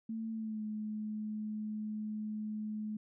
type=tone with pitch glide; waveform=sine; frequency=223.5 to 213.8 Hz; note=A3 to A3; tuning=+27 to -49 cents; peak=-36 dBFS; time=0.09-2.97 s; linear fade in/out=5 ms; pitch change=-76 cents; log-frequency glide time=0.32-0.63 s; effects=none